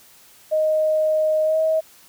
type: tone with pitch glide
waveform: sine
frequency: 622.3 to 635.7 Hz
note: D#5 to D#5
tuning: 0 to +37 cents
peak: -16 dBFS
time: 0.51-1.81 s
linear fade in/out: 20 ms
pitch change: +37 cents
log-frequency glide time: 1.44-1.58 s
effects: white hiss -50 dBFS RMS until 2.08 s